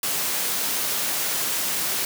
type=high-pass noise; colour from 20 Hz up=white; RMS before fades=-25 dBFS; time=0.03-2.05 s; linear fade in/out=2 ms; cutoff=140 Hz; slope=12 dB/octave; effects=none